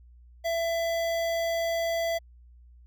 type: tone with notch filter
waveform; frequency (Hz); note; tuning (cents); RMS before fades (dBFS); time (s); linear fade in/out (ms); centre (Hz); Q
square; 668; E5; +23; -28; 0.44-2.19; 20; 9500; 1.3
effects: added 60 Hz sine -50 dBFS peak until 2.86 s